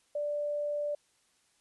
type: tone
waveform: sine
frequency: 587.3 Hz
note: D5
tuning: in tune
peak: -30 dBFS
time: 0.15-0.95 s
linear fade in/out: 5 ms
effects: white hiss -70 dBFS RMS until 1.6 s + resampled to 24000 Hz